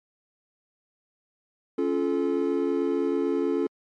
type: chord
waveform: triangle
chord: Db augmented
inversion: none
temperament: just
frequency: 277.2 / 346.5 / 433.1 Hz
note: Db4 / F4 / A4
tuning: 0 / -14 / -27 cents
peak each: -25 dBFS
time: 1.78-3.67 s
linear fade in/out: 5 ms
effects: MP3 48 kbps